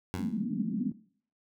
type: tone with exponential decay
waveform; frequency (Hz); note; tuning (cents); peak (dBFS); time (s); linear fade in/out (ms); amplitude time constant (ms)
15% pulse; 91.8; F#2; -13; -24; 0.14-0.44; 0; 65
type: band-pass noise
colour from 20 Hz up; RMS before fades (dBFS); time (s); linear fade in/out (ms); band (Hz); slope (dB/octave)
pink; -32; 0.17-0.92; 5; 190 to 250; 48
effects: noise-tail reverb RT60 0.5 s tail -17 dB re dry